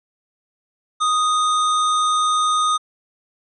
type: tone with sample-and-hold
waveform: sine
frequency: 1244.5 Hz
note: D#6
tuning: in tune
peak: -15 dBFS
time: 1-2.78 s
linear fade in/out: 20 ms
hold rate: 4900 Hz
effects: resampled to 22050 Hz